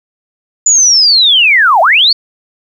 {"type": "linear two-way sweep", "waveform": "sine", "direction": "down then up", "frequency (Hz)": [7040, 622.3, 4610], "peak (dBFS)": -4, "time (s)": [0.66, 2.13], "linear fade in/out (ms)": 5, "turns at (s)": 1.81, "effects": ["7-bit"]}